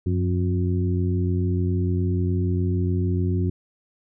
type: harmonic tone with a mistuned harmonic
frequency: 90 Hz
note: F#2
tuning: 47 cents flat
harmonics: 1 / 2 / 3 / 4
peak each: -21 / -27 / -30 / -30 dBFS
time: 0.06-3.5 s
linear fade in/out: 5 ms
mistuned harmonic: 1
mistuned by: +60 cents
effects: none